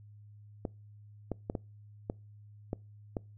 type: clicks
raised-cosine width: 2 ms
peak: -20 dBFS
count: 7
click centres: 0.652 / 1.317 / 1.499 / 1.552 / 2.099 / 2.731 / 3.168 s
effects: noise-tail reverb RT60 0.3 s tail -25 dB re dry + added 104 Hz sine -51 dBFS peak until 3.37 s